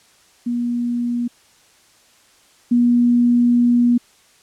sine tone pair in turn, 240 / 240.9 Hz, B3 / B3, -49 / -43 cents, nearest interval unison, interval 6 cents, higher second, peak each -18 / -11 dBFS, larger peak second, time 0.46-1.28 / 2.71-3.98 s, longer second, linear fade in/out 10 ms, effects white hiss -53 dBFS RMS until 4.42 s + low-pass 9000 Hz 12 dB/octave

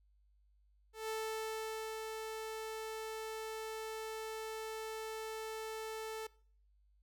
sawtooth tone with ADSR envelope, 440 Hz, A4, in tune, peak -33 dBFS, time 0.93-6.27 s, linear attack 160 ms, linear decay 900 ms, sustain -4 dB, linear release 6 ms, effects noise-tail reverb RT60 0.5 s tail -22 dB re dry + added 50 Hz sine -67 dBFS peak until 7.02 s

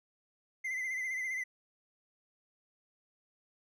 triangle tone with vibrato, 2052 Hz, C7, 34 cents flat, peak -32 dBFS, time 0.64-1.44 s, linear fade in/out 10 ms, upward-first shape sine, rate 15 Hz, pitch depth 54 cents each way, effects none

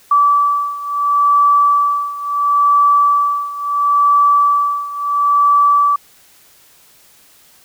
sine beating tone pair, 1155 / 1155.73 Hz, D6 / D6, -29 / -28 cents, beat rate 0.73 Hz, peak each -12 / -15 dBFS, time 0.11-5.96 s, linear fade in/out 5 ms, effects white hiss -48 dBFS RMS until 7.64 s

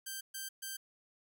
5% pulse tone bursts, 1568 Hz, G6, in tune, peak -29 dBFS, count 3, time 0.06-0.77 s, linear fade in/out 10 ms, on 150 ms, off 130 ms, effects none

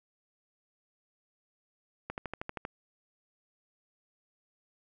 click train, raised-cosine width 0.5 ms, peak -21 dBFS, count 8, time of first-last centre 2.1-2.651 s, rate 12.7 Hz, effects none

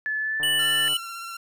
sine tone with pitch glide, 1729 to 1770.4 Hz, A6 to A6, -31 to +10 cents, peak -24 dBFS, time 0.06-0.88 s, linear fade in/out 0 ms, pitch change +41 cents, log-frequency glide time 0.19-0.48 s
click train, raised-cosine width 1 ms, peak -28 dBFS, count 80, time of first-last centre 0.4-0.934 s, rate 148 Hz
square tone, 2960 Hz, F#7, in tune, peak -22 dBFS, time 0.43-0.97 s, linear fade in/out 2 ms
sawtooth tone with vibrato, 1364 Hz, F6, 41 cents flat, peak -30 dBFS, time 0.59-1.37 s, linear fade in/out 5 ms, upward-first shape square, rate 16 Hz, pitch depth 15 cents each way
effects none

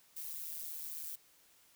violet noise with amplitude modulation, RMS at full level -40 dBFS, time 0.16-1.16 s, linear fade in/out 10 ms, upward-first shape sine, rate 156 Hz, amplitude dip 80%, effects white hiss -66 dBFS RMS until 1.75 s

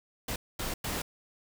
pink noise bursts at uneven times, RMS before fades -34 dBFS, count 3, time 0.28-0.36 / 0.59-0.74 / 0.84-1.02 s, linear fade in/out 5 ms, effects none

